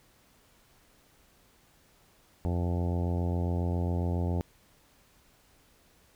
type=harmonic tone; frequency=87.31 Hz; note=F2; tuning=in tune; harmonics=1 / 2 / 3 / 4 / 5 / 6 / 7 / 8 / 9 / 10; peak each=-28 / -34 / -38 / -40 / -42 / -44 / -45 / -46 / -47 / -48 dBFS; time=2.45-4.41 s; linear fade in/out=0 ms; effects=pink hiss -63 dBFS RMS until 6.15 s